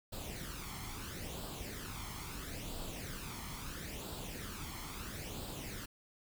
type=noise with flanger; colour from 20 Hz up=pink; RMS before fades=-44 dBFS; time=0.12-5.86 s; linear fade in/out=10 ms; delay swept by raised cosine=0.24 to 0.95 ms; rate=0.75 Hz; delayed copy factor=+0.6; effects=none